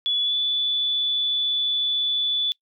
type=tone with pitch glide; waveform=sine; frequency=3418 to 3466 Hz; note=G#7 to A7; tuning=+49 to -27 cents; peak=-20 dBFS; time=0.06-2.52 s; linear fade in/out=0 ms; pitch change=+24 cents; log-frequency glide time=0.23-0.35 s; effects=noise-tail reverb RT60 0.1 s tail -23 dB re dry